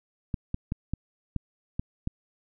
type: clicks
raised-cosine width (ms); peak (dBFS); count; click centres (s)
5; -16; 7; 0.342 / 0.544 / 0.721 / 0.936 / 1.363 / 1.795 / 2.074
effects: none